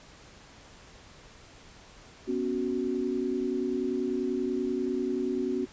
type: chord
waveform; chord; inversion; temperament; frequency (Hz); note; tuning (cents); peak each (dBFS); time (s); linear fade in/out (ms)
sine; B suspended second; none; equal; 246.9 / 277.2 / 370; B3 / C#4 / F#4; 0 / 0 / 0; -32 / -32 / -30; 2.27-5.66; 20
effects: pink hiss -52 dBFS RMS until 5.72 s + resampled to 16000 Hz